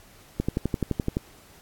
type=click train; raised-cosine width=3 ms; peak=-11 dBFS; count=10; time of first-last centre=0.4-1.169 s; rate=11.7 Hz; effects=pink hiss -53 dBFS RMS until 1.61 s + AAC 64 kbps